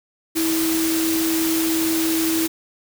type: tone in noise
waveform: sine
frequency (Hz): 324.8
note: E4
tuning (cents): -26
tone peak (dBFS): -19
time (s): 0.35-2.48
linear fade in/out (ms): 20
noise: white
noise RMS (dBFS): -25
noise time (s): 0.35-2.48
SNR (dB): +3
effects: none